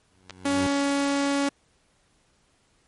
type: tone with exponential growth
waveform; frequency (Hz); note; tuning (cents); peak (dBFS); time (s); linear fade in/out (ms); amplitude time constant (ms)
15% pulse; 92.5; F#2; 0; -20; 0.11-0.67; 0; 120
type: clicks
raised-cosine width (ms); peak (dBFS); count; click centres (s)
0.2; -20; 2; 0.297 / 0.307
type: tone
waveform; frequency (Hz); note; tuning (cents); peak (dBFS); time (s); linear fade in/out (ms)
sawtooth; 280.8; C#4; +22; -18; 0.45-1.49; 5
effects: pink hiss -65 dBFS RMS until 2.87 s + MP3 48 kbps